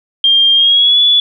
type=tone with pitch glide; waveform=sine; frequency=3200 to 3430 Hz; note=G7 to A7; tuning=+35 to -45 cents; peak=-6 dBFS; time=0.24-1.2 s; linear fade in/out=2 ms; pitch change=+120 cents; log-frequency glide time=0.54-1 s; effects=none